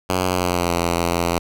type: tone with pitch glide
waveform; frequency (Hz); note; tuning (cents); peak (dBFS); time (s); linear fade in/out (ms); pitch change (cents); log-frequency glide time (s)
5% pulse; 91.9 to 85.75; F#2 to F2; -11 to -31; -7; 0.09-1.39; 10; -120; 0.26-0.75
effects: none